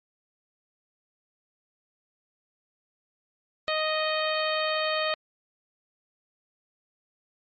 harmonic tone, 622.3 Hz, D#5, in tune, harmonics 1 / 2 / 3 / 4 / 5 / 6 / 7, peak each -28 / -31 / -33 / -34 / -35 / -36 / -36 dBFS, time 3.68-5.14 s, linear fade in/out 0 ms, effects MP3 32 kbps

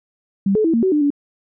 sine tone with pitch steps, 196 / 431.7 / 327.3 / 230.5 / 377.5 / 298.6 / 286.7 Hz, G3 / A4 / E4 / A#3 / F#4 / D4 / D4, 0 / -33 / -12 / -19 / +35 / +29 / -42 cents, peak -13 dBFS, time 0.46-1.104 s, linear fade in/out 5 ms, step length 92 ms, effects none

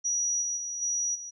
sine tone with level steps, 5810 Hz, F#8, 32 cents flat, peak -25 / -28 / -32 / -26 / -37 dBFS, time 0.04-1.31 s, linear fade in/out 20 ms, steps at 0.41 / 0.56 / 0.81 / 1.14 s, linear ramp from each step 20 ms, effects none

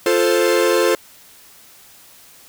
45% pulse chord, F major, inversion none, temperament equal, 349.2 / 440 / 523.3 Hz, F4 / A4 / C5, 0 / 0 / 0 cents, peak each -18 dBFS, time 0.06-0.95 s, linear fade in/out 2 ms, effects white hiss -46 dBFS RMS until 2.48 s

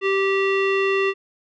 square tone with low-pass filter, 390 Hz, G4, 9 cents flat, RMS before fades -20 dBFS, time 0.01-1.14 s, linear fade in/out 50 ms, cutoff 2600 Hz, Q 3.5, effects none

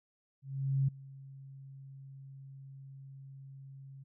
sine tone with ADSR envelope, 136 Hz, C#3, 33 cents flat, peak -25 dBFS, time 0.42-4.04 s, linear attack 460 ms, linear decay 8 ms, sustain -22 dB, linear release 16 ms, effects none

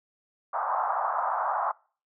pink band-pass noise, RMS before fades -28 dBFS, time 0.53-1.72 s, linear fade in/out 10 ms, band 690 to 1300 Hz, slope 48 dB/octave, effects noise-tail reverb RT60 0.4 s tail -24 dB re dry

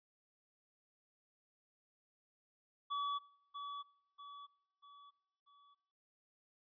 square tone with echo, 1141 Hz, C#6, 50 cents sharp, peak -37 dBFS, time 2.9-3.19 s, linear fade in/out 20 ms, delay 640 ms, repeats 4, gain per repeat -7 dB, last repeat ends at 5.75 s, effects noise-tail reverb RT60 0.8 s tail -21 dB re dry + resampled to 11025 Hz

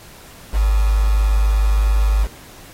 sine tone with quantisation, 51.7 Hz, G#1, 7 cents flat, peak -12 dBFS, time 0.52-2.28 s, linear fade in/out 50 ms, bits 5, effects pink hiss -42 dBFS RMS until 2.73 s + AAC 48 kbps

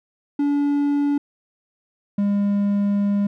triangle tone pair in turn, 286.9 / 202.3 Hz, D4 / G#3, -40 / -45 cents, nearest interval tritone, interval 605 cents, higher first, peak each -15 dBFS, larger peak neither, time 0.39-1.18 / 2.18-3.27 s, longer second, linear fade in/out 5 ms, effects none

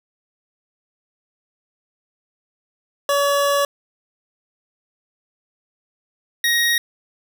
25% pulse tone pair in turn, 567 / 1879.3 Hz, C#5 / A#6, +39 / +14 cents, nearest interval octave + major sixth, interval 2075 cents, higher second, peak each -12 dBFS, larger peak neither, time 3.09-3.65 / 6.44-6.78 s, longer first, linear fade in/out 2 ms, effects none

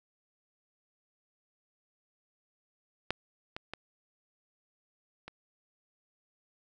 clicks, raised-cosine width 0.3 ms, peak -13 / -22 / -22 / -27 dBFS, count 4, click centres 3.106 / 3.565 / 3.736 / 5.28 s, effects none

